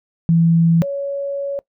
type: tone pair in turn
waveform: sine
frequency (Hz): 166.4 / 559.7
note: E3 / C#5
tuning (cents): +17 / +17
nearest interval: octave + major sixth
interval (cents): 2100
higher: second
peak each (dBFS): -10 / -20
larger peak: first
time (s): 0.29-0.82 / 0.82-1.59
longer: second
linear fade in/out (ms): 0
effects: noise-tail reverb RT60 0.1 s tail -21 dB re dry